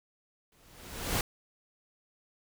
pink noise with exponential growth, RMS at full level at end -27 dBFS, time 0.52-1.21 s, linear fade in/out 2 ms, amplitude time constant 150 ms, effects none

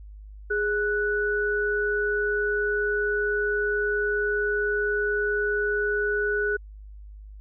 sine tone pair together, 414.8 / 1480 Hz, G#4 / F#6, -2 / 0 cents, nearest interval octave + minor seventh, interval 2202 cents, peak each -25 dBFS, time 0.5-6.57 s, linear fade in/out 10 ms, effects added 51 Hz sine -40 dBFS peak until 7.4 s

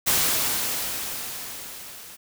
white noise with level ramp, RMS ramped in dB -20 to -43 dBFS, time 0.06-2.17 s, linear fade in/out 20 ms, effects none

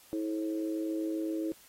harmonic tone, 107.7 Hz, A2, 37 cents flat, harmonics 3 / 4 / 5, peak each -31 / -41 / -41 dBFS, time 0.13-1.52 s, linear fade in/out 0 ms, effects white hiss -58 dBFS RMS until 1.68 s + AAC 48 kbps

